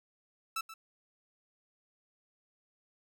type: tone with echo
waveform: sawtooth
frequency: 1318.5 Hz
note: E6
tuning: in tune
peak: -29 dBFS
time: 0.56-0.61 s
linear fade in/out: 5 ms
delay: 130 ms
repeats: 1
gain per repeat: -13 dB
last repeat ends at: 0.74 s
effects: none